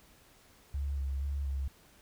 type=tone with vibrato; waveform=sine; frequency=69.3 Hz; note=C#2; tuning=in tune; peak=-31 dBFS; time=0.74-1.68 s; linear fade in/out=5 ms; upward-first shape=square; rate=2.1 Hz; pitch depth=26 cents each way; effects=pink hiss -61 dBFS RMS until 2.01 s